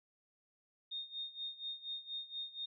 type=tone with tremolo; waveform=sine; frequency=3682 Hz; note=A#7; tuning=22 cents flat; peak=-38 dBFS; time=0.91-2.66 s; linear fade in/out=10 ms; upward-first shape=sine; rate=4.2 Hz; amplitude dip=85%; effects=none